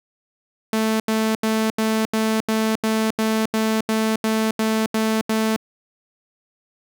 sawtooth tone bursts, 220 Hz, A3, in tune, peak -14 dBFS, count 14, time 0.73-5.563 s, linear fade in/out 2 ms, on 270 ms, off 81 ms, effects none

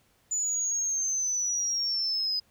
sine linear sweep, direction down, 7000 to 4987 Hz, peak -25 dBFS, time 0.31-2.4 s, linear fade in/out 10 ms, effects tanh soft clip ceiling -21 dBFS + pink hiss -66 dBFS RMS until 2.5 s

